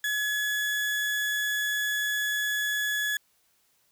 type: tone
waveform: 35% pulse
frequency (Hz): 1697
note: G#6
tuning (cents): +37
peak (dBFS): -24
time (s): 0.04-3.17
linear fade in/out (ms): 2
effects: white hiss -68 dBFS RMS until 3.91 s